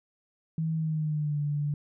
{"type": "tone with pitch glide", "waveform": "sine", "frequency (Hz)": [160.6, 146.42], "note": ["E3", "D3"], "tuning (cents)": [-45, -5], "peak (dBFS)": -26, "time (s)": [0.58, 1.74], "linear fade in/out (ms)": 2, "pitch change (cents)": -160, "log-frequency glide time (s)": [0.75, 1.39], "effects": []}